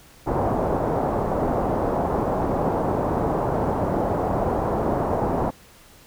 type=low-pass noise; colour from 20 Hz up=white; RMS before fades=-23 dBFS; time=0.26-5.51 s; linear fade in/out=20 ms; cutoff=850 Hz; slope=24 dB/octave; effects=pink hiss -50 dBFS RMS until 6.06 s